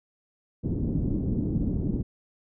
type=low-pass noise; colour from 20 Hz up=white; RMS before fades=-27 dBFS; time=0.63-2.03 s; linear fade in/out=20 ms; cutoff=280 Hz; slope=24 dB/octave; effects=none